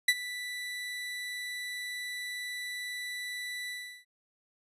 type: tone with ADSR envelope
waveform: 30% pulse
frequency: 1975.5 Hz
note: B6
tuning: in tune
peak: -16 dBFS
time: 0.08-4.05 s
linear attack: 6 ms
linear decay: 48 ms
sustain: -17 dB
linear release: 360 ms
effects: resampled to 32000 Hz